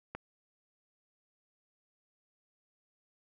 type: click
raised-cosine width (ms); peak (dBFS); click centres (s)
0.5; -24; 0.15
effects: none